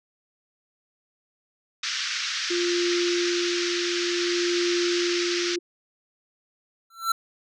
white band-pass noise, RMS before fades -29 dBFS, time 1.83-5.56 s, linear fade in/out 5 ms, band 1300 to 6000 Hz, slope 48 dB/octave
sine tone with tremolo, 349.2 Hz, F4, in tune, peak -22 dBFS, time 2.5-5.59 s, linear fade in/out 10 ms, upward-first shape sine, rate 0.56 Hz, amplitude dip 40%
square tone with exponential growth, 1346 Hz, E6, 36 cents sharp, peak -18 dBFS, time 6.9-7.12 s, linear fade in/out 5 ms, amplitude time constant 47 ms
effects none

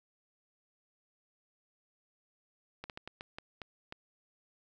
slowing click train, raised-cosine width 0.3 ms, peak -26 dBFS, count 8, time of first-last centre 2.84-3.924 s, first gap 58 ms, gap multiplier 1.32, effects 11-bit

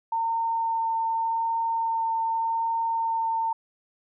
sine tone with vibrato, 909 Hz, A#5, 44 cents flat, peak -23 dBFS, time 0.12-3.53 s, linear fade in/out 5 ms, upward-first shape sine, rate 0.85 Hz, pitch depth 8 cents each way, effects none

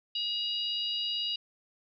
harmonic tone, 958 Hz, A#5, 47 cents sharp, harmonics 3 / 4 / 5, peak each -32 / -35 / -37 dBFS, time 0.15-1.36 s, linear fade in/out 5 ms, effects none

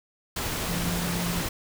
sine tone in noise, 173.7 Hz, F3, 9 cents flat, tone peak -29 dBFS, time 0.69-1.42 s, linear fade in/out 5 ms, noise pink, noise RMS -30 dBFS, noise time 0.36-1.49 s, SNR -2 dB, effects none

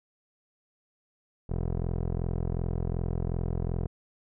15% pulse tone with low-pass filter, 42.69 Hz, F1, 39 cents flat, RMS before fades -30 dBFS, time 1.49-3.87 s, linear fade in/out 10 ms, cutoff 580 Hz, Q 0.83, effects none

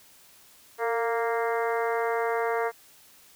harmonic tone with a mistuned harmonic, 232.4 Hz, A#3, 5 cents flat, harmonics 2 / 3 / 4 / 5 / 6 / 7 / 8 / 9, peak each -27 / -31 / -33 / -35 / -37 / -38 / -39 / -40 dBFS, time 0.78-2.72 s, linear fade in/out 50 ms, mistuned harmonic 2, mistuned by -29 cents, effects white hiss -55 dBFS RMS until 3.35 s

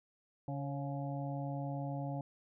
harmonic tone with a mistuned harmonic, 140.7 Hz, C#3, 26 cents sharp, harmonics 1 / 2 / 4 / 5 / 6, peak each -38 / -43 / -46 / -46 / -49 dBFS, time 0.48-2.21 s, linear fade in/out 2 ms, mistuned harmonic 4, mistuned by -35 cents, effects none

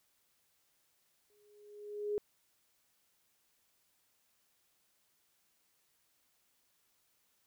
sine tone with exponential growth, 415.3 Hz, G#4, in tune, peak -30 dBFS, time 1.3-2.18 s, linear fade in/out 0 ms, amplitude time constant 190 ms, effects white hiss -75 dBFS RMS until 7.46 s

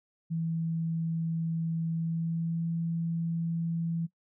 sine tone with pitch glide, 164.1 to 166.49 Hz, E3 to E3, -8 to +18 cents, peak -28 dBFS, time 0.3-4.07 s, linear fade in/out 20 ms, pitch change +26 cents, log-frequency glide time 1.91-2.68 s, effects noise-tail reverb RT60 0.1 s tail -20 dB re dry

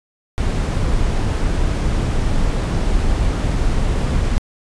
brown noise, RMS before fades -17 dBFS, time 0.38-4.38 s, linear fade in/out 0 ms, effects resampled to 22050 Hz

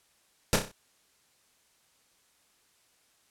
pink noise with echo, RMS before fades -22 dBFS, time 0.53-0.56 s, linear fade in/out 0 ms, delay 31 ms, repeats 5, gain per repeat -6 dB, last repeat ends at 0.715 s, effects white hiss -67 dBFS RMS until 3.3 s + low-pass 11000 Hz 12 dB/octave

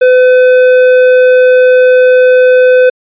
sine tone with tanh clipping, 506 Hz, B4, 42 cents sharp, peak -4 dBFS, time 0.01-2.9 s, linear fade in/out 10 ms, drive 11 dB, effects resampled to 8000 Hz

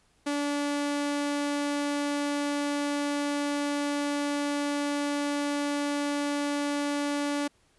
sawtooth tone, 288.6 Hz, D4, 30 cents flat, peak -23 dBFS, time 0.26-7.48 s, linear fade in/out 10 ms, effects pink hiss -66 dBFS RMS until 7.78 s + resampled to 24000 Hz

